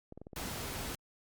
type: clicks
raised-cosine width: 2 ms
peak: -33 dBFS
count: 7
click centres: 0.124 / 0.176 / 0.216 / 0.269 / 0.332 / 0.475 / 0.642 s
type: noise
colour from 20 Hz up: pink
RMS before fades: -40 dBFS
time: 0.36-0.95 s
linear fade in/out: 2 ms
effects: Opus 48 kbps